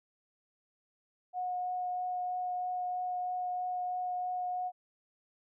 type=tone with vibrato; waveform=sine; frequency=726 Hz; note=F#5; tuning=33 cents flat; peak=-32 dBFS; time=1.33-4.72 s; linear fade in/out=50 ms; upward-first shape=triangle; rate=3.1 Hz; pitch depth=9 cents each way; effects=none